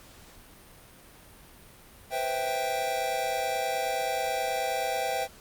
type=chord; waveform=square; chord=C major seventh; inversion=third; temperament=equal; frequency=493.9 / 523.3 / 659.3 / 784 Hz; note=B4 / C5 / E5 / G5; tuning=0 / 0 / 0 / 0 cents; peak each=-37 / -36 / -34 / -31 dBFS; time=2.1-5.28 s; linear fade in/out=50 ms; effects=pink hiss -52 dBFS RMS until 5.4 s + Opus 48 kbps